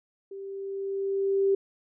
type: tone with level ramp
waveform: sine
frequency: 392 Hz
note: G4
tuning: in tune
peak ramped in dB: -37 to -19 dBFS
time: 0.31-1.55 s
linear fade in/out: 5 ms
effects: none